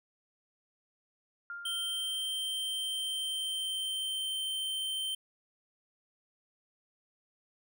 sine tone with exponential decay, 1400 Hz, F6, 4 cents sharp, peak -37 dBFS, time 1.5-2.52 s, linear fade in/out 1 ms, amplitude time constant 220 ms
square tone with pitch glide, 3136 to 3113 Hz, G7 to G7, 0 to -13 cents, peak -33 dBFS, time 1.65-5.15 s, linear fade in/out 5 ms, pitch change -13 cents, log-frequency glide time 2.25-4.37 s
effects none

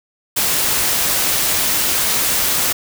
white noise, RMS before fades -17 dBFS, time 0.36-2.73 s, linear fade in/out 10 ms, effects none

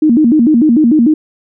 sine tone with vibrato, 268.9 Hz, C4, 47 cents sharp, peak -5 dBFS, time 0.02-1.14 s, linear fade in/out 5 ms, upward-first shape square, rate 6.7 Hz, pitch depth 240 cents each way, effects none

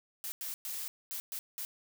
blue noise bursts at uneven times, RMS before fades -39 dBFS, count 6, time 0.24-0.32 / 0.41-0.54 / 0.65-0.88 / 1.11-1.2 / 1.32-1.39 / 1.58-1.65 s, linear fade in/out 0 ms, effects none

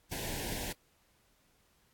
pink band-stop noise, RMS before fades -38 dBFS, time 0.11-0.73 s, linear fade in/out 10 ms, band 1000 to 1500 Hz, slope 96 dB/octave, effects pink hiss -70 dBFS RMS until 1.93 s + AAC 64 kbps

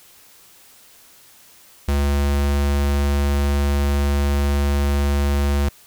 square tone, 71 Hz, C#2, 42 cents sharp, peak -17 dBFS, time 1.88-5.69 s, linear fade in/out 5 ms, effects white hiss -49 dBFS RMS until 5.86 s

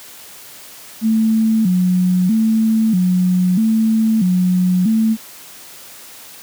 sine tone with vibrato, 200.7 Hz, G3, 41 cents sharp, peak -11 dBFS, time 1.01-5.17 s, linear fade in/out 50 ms, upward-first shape square, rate 0.78 Hz, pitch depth 170 cents each way, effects white hiss -38 dBFS RMS until 6.42 s + high-pass 100 Hz 12 dB/octave

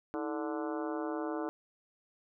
harmonic tone with a mistuned harmonic, 146.8 Hz, D3, in tune, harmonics 2 / 3 / 4 / 5 / 6 / 7 / 8 / 9 / 10, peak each -36 / -40 / -42 / -44 / -46 / -47 / -48 / -49 / -50 dBFS, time 0.14-1.49 s, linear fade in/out 0 ms, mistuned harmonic 2, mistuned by +140 cents, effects none

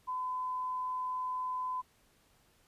sine tone, 1013 Hz, B5, 44 cents sharp, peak -33 dBFS, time 0.07-1.82 s, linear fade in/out 20 ms, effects pink hiss -68 dBFS RMS until 2.67 s + resampled to 32000 Hz

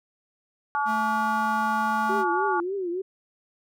harmonic tone, 286.1 Hz, D4, 45 cents flat, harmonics 3 / 4 / 5, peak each -25 / -28 / -29 dBFS, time 0.75-2.6 s, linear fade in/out 0 ms
square tone, 220 Hz, A3, in tune, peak -31 dBFS, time 0.85-2.25 s, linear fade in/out 50 ms
sine tone with vibrato, 370 Hz, F#4, in tune, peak -26 dBFS, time 2.09-3.02 s, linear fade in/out 10 ms, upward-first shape triangle, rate 3.4 Hz, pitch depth 160 cents each way
effects none

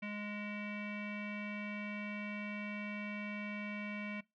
square tone with low-pass filter, 207.7 Hz, G#3, in tune, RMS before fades -42 dBFS, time 0.02-4.21 s, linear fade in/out 10 ms, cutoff 2400 Hz, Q 8.7, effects noise-tail reverb RT60 0.2 s tail -21 dB re dry

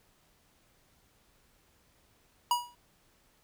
square tone with exponential decay, 967 Hz, B5, 37 cents flat, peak -22 dBFS, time 2.51-2.75 s, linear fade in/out 2 ms, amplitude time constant 51 ms, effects pink hiss -67 dBFS RMS until 3.43 s

